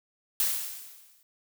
blue noise with exponential decay, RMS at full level -24 dBFS, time 0.4-1.23 s, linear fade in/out 1 ms, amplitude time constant 180 ms, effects none

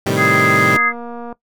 15% pulse chord, A half-diminished seventh, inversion none, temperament equal, 110 / 130.81 / 155.56 / 196 Hz, A2 / C3 / Eb3 / G3, 0 / 0 / 0 / 0 cents, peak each -15 dBFS, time 0.06-0.77 s, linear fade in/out 5 ms
harmonic tone, 415.3 Hz, G#4, in tune, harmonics 3 / 4 / 5, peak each -17 / -18 / -16 dBFS, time 0.16-0.93 s, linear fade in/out 50 ms
click train, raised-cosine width 1 ms, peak -18 dBFS, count 140, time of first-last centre 0.74-1.326 s, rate 237 Hz
effects noise-tail reverb RT60 0.1 s tail -19 dB re dry

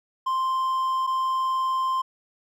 triangle tone pair in turn, 1046.5 / 1046.5 Hz, C6 / C6, 0 / 0 cents, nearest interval unison, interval 0 cents, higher neither, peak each -20 dBFS, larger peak neither, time 0.26-1.07 / 1.07-2.02 s, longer second, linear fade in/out 10 ms, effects none

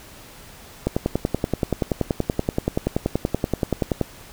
click train, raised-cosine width 2 ms, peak -6 dBFS, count 34, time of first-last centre 0.87-4.013 s, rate 10.5 Hz, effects pink hiss -44 dBFS RMS until 4.32 s

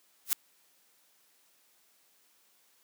blue noise with exponential growth, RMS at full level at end -22 dBFS, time 0.25-0.33 s, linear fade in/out 0 ms, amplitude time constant 16 ms, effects white hiss -67 dBFS RMS until 2.83 s + high-pass 200 Hz 12 dB/octave

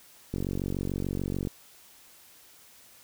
click train, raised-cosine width 3 ms, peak -18 dBFS, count 54, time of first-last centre 0.34-1.472 s, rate 46.8 Hz, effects white hiss -55 dBFS RMS until 3.03 s

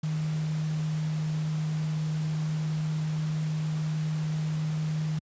sine tone in noise, 155.56 Hz, D#3, in tune, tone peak -26 dBFS, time 0.03-5.19 s, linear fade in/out 5 ms, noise pink, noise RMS -44 dBFS, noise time 0.03-5.19 s, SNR +15 dB, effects high-pass 80 Hz 12 dB/octave + resampled to 16000 Hz

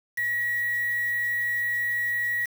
sine tone with quantisation, 1913 Hz, A#6, 44 cents sharp, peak -24 dBFS, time 0.17-2.46 s, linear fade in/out 10 ms, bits 6, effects none

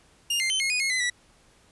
sawtooth tone with pitch steps, 2822 / 2101 / 3073 / 2159 / 2479 / 2161 / 2027 / 1950 Hz, F7 / C7 / G7 / C#7 / D#7 / C#7 / B6 / B6, +17 / +7 / -35 / -46 / -7 / -45 / +45 / -23 cents, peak -20 dBFS, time 0.3-1.1 s, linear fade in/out 5 ms, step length 100 ms, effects pink hiss -59 dBFS RMS until 1.71 s + resampled to 24000 Hz

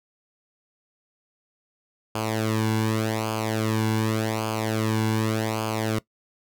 sawtooth tone with flanger, 110 Hz, A2, in tune, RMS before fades -25 dBFS, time 2.15-5.99 s, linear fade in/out 5 ms, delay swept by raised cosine 0.52 to 1.62 ms, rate 0.86 Hz, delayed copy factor -0.75, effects noise-tail reverb RT60 0.1 s tail -20 dB re dry

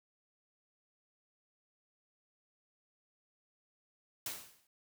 white noise with exponential decay, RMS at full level -37 dBFS, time 4.26-4.67 s, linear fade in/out 2 ms, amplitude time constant 88 ms, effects none

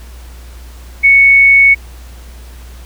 sine tone, 2217 Hz, C#7, in tune, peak -3 dBFS, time 1.03-1.75 s, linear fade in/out 20 ms, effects added 60 Hz sine -30 dBFS peak until 2.85 s + pink hiss -41 dBFS RMS until 2.85 s

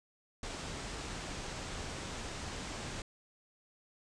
pink low-pass noise, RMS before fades -42 dBFS, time 0.43-3.02 s, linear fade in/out 2 ms, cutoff 8500 Hz, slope 48 dB/octave, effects none

